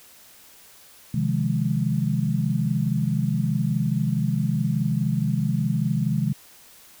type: chord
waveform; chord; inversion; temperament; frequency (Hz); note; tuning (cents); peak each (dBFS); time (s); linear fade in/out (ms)
sine; F minor seventh; second; equal; 130.81 / 155.56 / 174.61 / 207.7; C3 / Eb3 / F3 / Ab3; 0 / 0 / 0 / 0; -25 / -25 / -28 / -26; 1.14-6.33; 5
effects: white hiss -50 dBFS RMS until 7 s